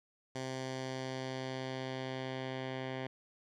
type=tone with low-pass filter sweep; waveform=10% pulse; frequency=130.81 Hz; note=C3; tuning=in tune; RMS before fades=-40 dBFS; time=0.35-3.07 s; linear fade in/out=5 ms; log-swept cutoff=6400 to 2800 Hz; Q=1.4; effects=none

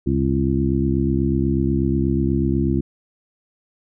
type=harmonic tone with a mistuned harmonic; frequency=68.2 Hz; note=C#2; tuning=28 cents flat; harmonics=1 / 2 / 3 / 4 / 5; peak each=-23 / -23 / -23 / -23 / -23 dBFS; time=0.06-2.81 s; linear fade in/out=10 ms; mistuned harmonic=1; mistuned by=+110 cents; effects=none

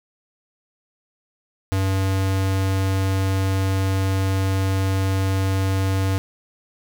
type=tone; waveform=square; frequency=96 Hz; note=G2; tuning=36 cents flat; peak=-19 dBFS; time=1.72-6.18 s; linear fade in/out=0 ms; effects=none

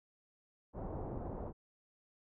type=low-pass noise; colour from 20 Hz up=pink; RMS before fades=-42 dBFS; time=0.73-1.53 s; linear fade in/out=50 ms; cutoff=860 Hz; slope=24 dB/octave; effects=none

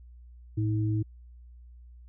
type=tone pair together; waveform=sine; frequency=110 / 318.2 Hz; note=A2 / D#4; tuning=0 / +39 cents; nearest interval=octave + tritone; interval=1839 cents; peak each=-25 / -32 dBFS; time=0.57-1.03 s; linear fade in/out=10 ms; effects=added 60 Hz sine -47 dBFS peak until 2.08 s

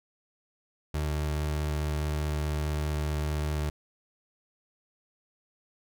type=tone; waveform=30% pulse; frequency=75.4 Hz; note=D2; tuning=46 cents sharp; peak=-25 dBFS; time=0.94-3.7 s; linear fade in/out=5 ms; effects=none

